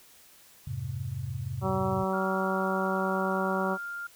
sine chord, F minor, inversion none, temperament just, 87.31 / 104.77 / 130.96 Hz, F2 / Ab2 / C3, 0 / +16 / +2 cents, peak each -39 / -36 / -34 dBFS, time 0.67-2.04 s, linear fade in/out 5 ms
harmonic tone, 190.1 Hz, F#3, 47 cents sharp, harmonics 1 / 2 / 3 / 4 / 5 / 6 / 7, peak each -31 / -33 / -33 / -35 / -35 / -36 / -39 dBFS, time 1.61-3.78 s, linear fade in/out 50 ms
sine tone, 1400 Hz, F6, 4 cents sharp, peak -34 dBFS, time 2.13-4.07 s, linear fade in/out 5 ms
effects white hiss -56 dBFS RMS until 4.15 s

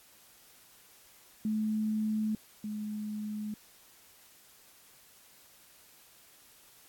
sine tone pair in turn, 215.9 / 211.7 Hz, A3 / G#3, -33 / +33 cents, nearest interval unison, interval 34 cents, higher first, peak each -28 / -34 dBFS, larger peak first, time 1.45-2.35 / 2.64-3.54 s, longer neither, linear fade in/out 2 ms, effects white hiss -59 dBFS RMS until 6.88 s + AAC 64 kbps

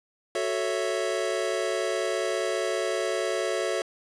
square chord, F# minor seventh, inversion none, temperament equal, 370 / 440 / 554.4 / 659.3 Hz, F#4 / A4 / C#5 / E5, 0 / 0 / 0 / 0 cents, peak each -32 dBFS, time 0.35-3.82 s, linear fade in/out 2 ms, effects resampled to 22050 Hz + 8-bit

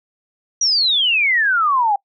sine exponential sweep, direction down, 5870 to 784 Hz, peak -13 dBFS, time 0.61-1.96 s, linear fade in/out 5 ms, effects noise-tail reverb RT60 0.1 s tail -26 dB re dry

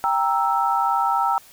sine chord, E diminished, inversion first, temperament equal with one note detuned, 789 / 932.3 / 1318.5 Hz, G5 / Bb5 / E6, +11 / 0 / 0 cents, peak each -22 dBFS, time 0.04-1.38 s, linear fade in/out 0 ms, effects white hiss -49 dBFS RMS until 1.52 s

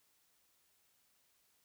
silence, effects white hiss -74 dBFS RMS until 1.64 s

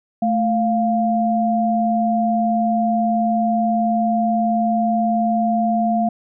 sine tone pair together, 220 / 698.5 Hz, A3 / F5, 0 / 0 cents, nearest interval octave + minor sixth, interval 2000 cents, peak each -18 dBFS, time 0.22-6.09 s, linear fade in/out 5 ms, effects none

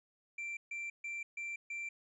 triangle tone bursts, 2353 Hz, D7, 3 cents sharp, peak -37 dBFS, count 5, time 0.38-1.89 s, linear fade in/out 5 ms, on 190 ms, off 140 ms, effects resampled to 24000 Hz

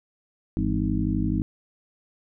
harmonic tone with a mistuned harmonic, 51.9 Hz, G#1, in tune, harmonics 1 / 2 / 3 / 4 / 5 / 6, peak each -29 / -29 / -29 / -29 / -29 / -29 dBFS, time 0.57-1.42 s, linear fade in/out 0 ms, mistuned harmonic 3, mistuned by +130 cents, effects none

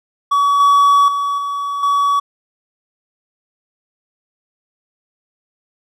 triangle tone with level steps, 1134 Hz, C#6, 39 cents sharp, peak -9 / -6 / -14 / -17 / -10 dBFS, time 0.31-2.2 s, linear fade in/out 10 ms, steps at 0.6 / 1.08 / 1.38 / 1.83 s, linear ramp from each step 2 ms, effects none

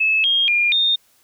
sine tone with pitch steps, 2600 / 3240 / 2411 / 3658 Hz, E7 / G#7 / D7 / A#7, -24 / -43 / +45 / -33 cents, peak -14 dBFS, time 0-0.96 s, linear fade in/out 10 ms, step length 240 ms, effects white hiss -58 dBFS RMS until 1.23 s

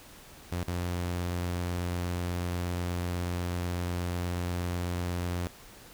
sawtooth tone with dropouts, 88.2 Hz, F2, 18 cents sharp, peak -26 dBFS, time 0.52-5.47 s, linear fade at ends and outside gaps 0 ms, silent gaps 0.63-0.68 s, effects pink hiss -51 dBFS RMS until 5.93 s

